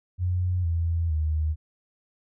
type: tone with pitch steps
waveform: sine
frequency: 90.2 / 83.67 / 77.62 Hz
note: F#2 / E2 / D#2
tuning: -44 / +26 / -4 cents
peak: -22 dBFS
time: 0.18-1.56 s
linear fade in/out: 50 ms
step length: 460 ms
effects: none